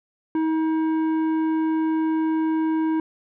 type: tone with tanh clipping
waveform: sine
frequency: 318.2 Hz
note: D#4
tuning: 39 cents sharp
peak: -21 dBFS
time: 0.35-3 s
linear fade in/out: 2 ms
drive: 10 dB
effects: none